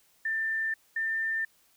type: tone pair in turn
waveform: sine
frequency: 1785 / 1793.9 Hz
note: A6 / A6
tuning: +24 / +33 cents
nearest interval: unison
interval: 9 cents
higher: second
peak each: -27 dBFS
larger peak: neither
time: 0.25-0.74 / 0.96-1.45 s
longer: neither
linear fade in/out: 5 ms
effects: white hiss -65 dBFS RMS until 1.76 s